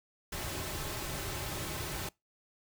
pink noise with comb filter, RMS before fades -38 dBFS, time 0.32-2.09 s, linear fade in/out 5 ms, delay 4.2 ms, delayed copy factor -0.5, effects noise-tail reverb RT60 0.2 s tail -24 dB re dry

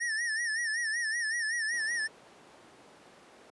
square tone with vibrato, 1821 Hz, A#6, 41 cents flat, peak -30 dBFS, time 0-2.08 s, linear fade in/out 20 ms, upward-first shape sine, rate 5.3 Hz, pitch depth 97 cents each way
brown noise, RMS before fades -44 dBFS, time 1.73-3.5 s, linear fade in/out 2 ms
effects high-pass 400 Hz 12 dB/octave + resampled to 24000 Hz

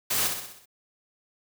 white noise with echo, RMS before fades -26 dBFS, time 0.1-0.28 s, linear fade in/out 10 ms, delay 63 ms, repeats 6, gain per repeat -5 dB, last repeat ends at 0.658 s, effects none

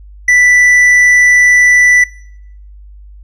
sine tone with tanh clipping, 1975.5 Hz, B6, in tune, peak -6 dBFS, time 0.28-2.04 s, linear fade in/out 5 ms, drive 7 dB, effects noise-tail reverb RT60 0.8 s tail -23 dB re dry + added 50 Hz sine -32 dBFS peak until 3.23 s

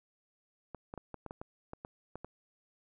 clicks, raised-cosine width 1 ms, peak -28 dBFS, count 11, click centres 0.747 / 0.939 / 0.977 / 1.143 / 1.263 / 1.309 / 1.415 / 1.734 / 1.849 / 2.156 / 2.246 s, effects none

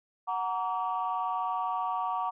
sine chord, Gb augmented, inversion none, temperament equal with one note detuned, 740 / 932.3 / 1145.2 Hz, Gb5 / Bb5 / D6, 0 / 0 / -44 cents, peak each -32 dBFS, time 0.27-2.31 s, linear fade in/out 20 ms, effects tanh soft clip ceiling -21 dBFS

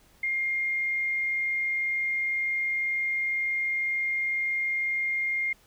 sine tone, 2121 Hz, C7, 23 cents sharp, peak -25 dBFS, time 0.23-5.53 s, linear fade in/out 5 ms, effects pink hiss -60 dBFS RMS until 5.66 s

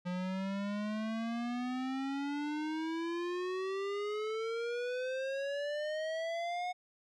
square exponential sweep, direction up, 177.5 to 729 Hz, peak -35 dBFS, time 0.05-6.73 s, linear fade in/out 20 ms, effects low-pass 4000 Hz 12 dB/octave

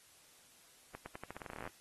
accelerating click train, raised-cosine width 0.5 ms, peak -30 dBFS, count 18, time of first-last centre 0.95-1.675 s, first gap 110 ms, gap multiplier 0.86, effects white hiss -63 dBFS RMS until 1.8 s + AAC 32 kbps

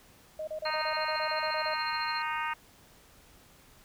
sine tone bursts, 622.3 Hz, D#5, in tune, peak -33 dBFS, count 12, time 0.39-1.739 s, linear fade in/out 5 ms, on 84 ms, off 31 ms
sine tone with tremolo, 4186 Hz, C8, in tune, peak -34 dBFS, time 0.65-2.22 s, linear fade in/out 2 ms, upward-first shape sine, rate 14 Hz, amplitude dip 70%
harmonic tone, 309.6 Hz, D#4, 9 cents flat, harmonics 3 / 4 / 5 / 6 / 7 / 8 / 9, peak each -34 / -36 / -38 / -40 / -41 / -42 / -43 dBFS, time 0.65-2.54 s, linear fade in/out 10 ms
effects pink hiss -58 dBFS RMS until 3.84 s

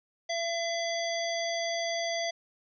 harmonic tone, 674 Hz, E5, 38 cents sharp, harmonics 1 / 3 / 5 / 7 / 9, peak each -31 / -36 / -38 / -39 / -41 dBFS, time 0.29-2.31 s, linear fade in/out 10 ms, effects none

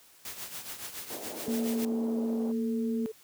white noise with tremolo, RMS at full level -38 dBFS, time 0.25-1.85 s, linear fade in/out 2 ms, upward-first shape triangle, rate 7.1 Hz, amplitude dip 70%
white band-pass noise, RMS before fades -43 dBFS, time 1.1-2.52 s, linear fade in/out 5 ms, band 240 to 680 Hz, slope 24 dB/octave
sine tone, 440 Hz, A4, in tune, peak -35 dBFS, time 1.46-3.12 s, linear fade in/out 10 ms
sine tone with pitch glide, 233.1 to 231 Hz, A#3 to A#3, 0 to -16 cents, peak -28 dBFS, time 1.48-3.06 s, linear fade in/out 0 ms, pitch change -16 cents, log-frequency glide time 1.64-2.49 s
effects white hiss -58 dBFS RMS until 3.23 s + high-pass 60 Hz 12 dB/octave

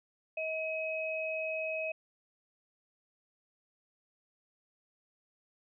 sine tone pair together, 636 / 2544 Hz, D#5 / D#7, +38 / +38 cents, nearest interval 2 octaves, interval 2400 cents, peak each -35 / -36 dBFS, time 0.37-1.92 s, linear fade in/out 5 ms, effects none

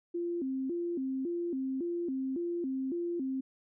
sine tone with vibrato, 302.2 Hz, D4, 50 cents sharp, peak -31 dBFS, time 0.14-3.41 s, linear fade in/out 10 ms, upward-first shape square, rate 1.8 Hz, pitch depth 230 cents each way, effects none

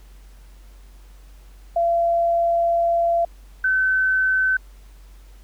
sine tone pair in turn, 681 / 1526.1 Hz, F5 / G6, -44 / -47 cents, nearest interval octave + major second, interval 1397 cents, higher second, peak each -16 / -16 dBFS, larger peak neither, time 1.76-3.25 / 3.64-4.57 s, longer first, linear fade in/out 5 ms, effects added 47 Hz sine -42 dBFS peak until 5.43 s + pink hiss -56 dBFS RMS until 5.43 s

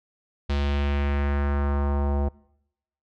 square tone with low-pass filter sweep, 71.1 Hz, C#2, 45 cents sharp, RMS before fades -24 dBFS, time 0.49-2.29 s, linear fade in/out 10 ms, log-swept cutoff 4000 to 730 Hz, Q 1.7, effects noise-tail reverb RT60 0.8 s tail -23 dB re dry

